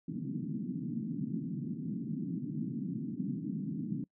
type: band-pass noise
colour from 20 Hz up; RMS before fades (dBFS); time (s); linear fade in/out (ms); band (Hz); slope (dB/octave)
white; -37; 0.08-4.04; 2; 140 to 280; 48
effects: noise-tail reverb RT60 0.1 s tail -25 dB re dry